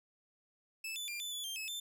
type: tone with pitch steps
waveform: sawtooth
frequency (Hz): 2624 / 3494 / 2390 / 3507 / 3440 / 3173 / 2586 / 3552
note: E7 / A7 / D7 / A7 / A7 / G7 / E7 / A7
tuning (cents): -9 / -13 / +30 / -6 / -40 / +20 / -34 / +16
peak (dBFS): -36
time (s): 0.84-1.8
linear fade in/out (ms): 5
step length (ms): 120
effects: none

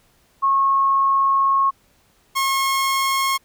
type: tone pair in turn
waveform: sine / sawtooth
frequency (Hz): 1091 / 1082.2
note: C#6 / C#6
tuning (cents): -28 / -42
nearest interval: unison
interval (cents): 14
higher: first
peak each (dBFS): -14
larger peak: neither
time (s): 0.42-1.71 / 2.35-3.38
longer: first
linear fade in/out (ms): 20
effects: pink hiss -59 dBFS RMS until 3.44 s

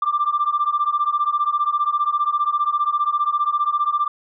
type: beating tone pair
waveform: sine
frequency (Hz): 1174.7 / 1189.7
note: D6 / D6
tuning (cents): 0 / +22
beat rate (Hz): 15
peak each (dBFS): -20 / -19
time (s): 0.02-4.08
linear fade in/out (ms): 5
effects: tanh soft clip ceiling -11 dBFS

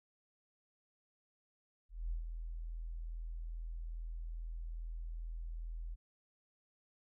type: tone with ADSR envelope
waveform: sine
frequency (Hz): 41.2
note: E1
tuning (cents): 0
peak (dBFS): -34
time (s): 1.89-5.96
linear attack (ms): 220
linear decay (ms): 120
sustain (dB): -6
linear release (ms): 28
effects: none

